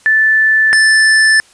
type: tone pair in turn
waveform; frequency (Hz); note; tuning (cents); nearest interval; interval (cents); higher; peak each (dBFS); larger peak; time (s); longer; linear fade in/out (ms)
sine / square; 1756 / 1756; A6 / A6; -4 / -4; unison; 0; neither; -7; neither; 0.06-0.73 / 0.73-1.4; neither; 0
effects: white hiss -46 dBFS RMS until 1.53 s + resampled to 22050 Hz